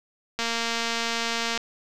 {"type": "click train", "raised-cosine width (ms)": 0.2, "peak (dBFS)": -10, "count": 275, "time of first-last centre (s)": [0.39, 1.576], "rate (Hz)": 231, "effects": []}